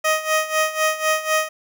15% pulse tone with tremolo, 626 Hz, D#5, 10 cents sharp, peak -9 dBFS, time 0.04-1.49 s, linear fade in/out 10 ms, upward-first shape sine, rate 4 Hz, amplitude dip 80%, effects none

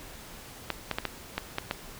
clicks, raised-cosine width 0.3 ms, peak -12 dBFS, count 7, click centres 0.703 / 0.913 / 0.985 / 1.053 / 1.38 / 1.584 / 1.711 s, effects pink hiss -46 dBFS RMS until 1.99 s

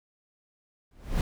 brown noise with exponential growth, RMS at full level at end -21 dBFS, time 0.91-1.21 s, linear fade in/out 2 ms, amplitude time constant 65 ms, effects none

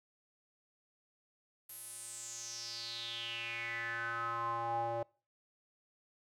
square tone with band-pass filter sweep, 116.54 Hz, A#2, in tune, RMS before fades -40 dBFS, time 1.69-5.03 s, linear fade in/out 5 ms, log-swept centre 12000 to 650 Hz, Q 6.3, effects noise-tail reverb RT60 0.4 s tail -25 dB re dry

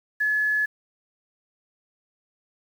sine tone with quantisation, 1708 Hz, G#6, 48 cents sharp, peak -20 dBFS, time 0.2-0.66 s, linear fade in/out 10 ms, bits 8, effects none

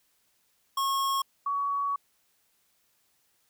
square / sine tone pair in turn, 1090 / 1126.5 Hz, C#6 / C#6, -29 / +28 cents, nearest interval minor second, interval 57 cents, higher second, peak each -26 / -26 dBFS, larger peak neither, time 0.77-1.22 / 1.46-1.96 s, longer second, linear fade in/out 5 ms, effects white hiss -70 dBFS RMS until 3.49 s

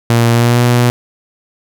sawtooth tone with pitch glide, 117.2 to 121.33 Hz, A#2 to B2, +10 to -30 cents, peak -4 dBFS, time 0.1-0.9 s, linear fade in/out 0 ms, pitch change +60 cents, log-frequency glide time 0.3-0.61 s, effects none

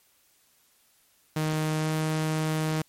sawtooth tone with pitch glide, 155.56 to 156.64 Hz, D#3 to D#3, 0 to +12 cents, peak -21 dBFS, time 1.36-2.82 s, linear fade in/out 5 ms, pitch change +12 cents, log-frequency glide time 1.8-1.87 s, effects white hiss -64 dBFS RMS until 2.88 s + MP3 64 kbps

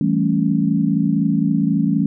sine chord, A dominant seventh, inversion second, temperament equal, 164.81 / 196 / 220 / 277.2 Hz, E3 / G3 / A3 / C#4, 0 / 0 / 0 / 0 cents, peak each -20 dBFS, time 0.01-2.06 s, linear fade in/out 2 ms, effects none

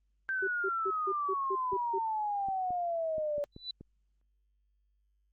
sine exponential sweep, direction down, 1568 to 574 Hz, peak -30 dBFS, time 0.29-3.44 s, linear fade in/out 0 ms
sine tone bursts, 386.5 Hz, G4, 24 cents flat, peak -31 dBFS, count 8, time 0.42-1.988 s, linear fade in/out 10 ms, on 56 ms, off 160 ms
clicks, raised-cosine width 3 ms, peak -34 dBFS, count 7, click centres 1.732 / 2.486 / 2.706 / 3.182 / 3.381 / 3.564 / 3.81 s
sine tone with exponential growth, 3980 Hz, B7, 13 cents sharp, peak -32 dBFS, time 3.52-3.71 s, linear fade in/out 5 ms, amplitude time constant 41 ms
effects added 50 Hz sine -70 dBFS peak until 5.32 s + Opus 32 kbps

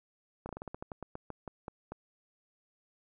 slowing click train, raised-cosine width 1 ms, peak -26 dBFS, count 15, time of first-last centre 0.46-1.92 s, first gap 31 ms, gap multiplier 1.17, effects none

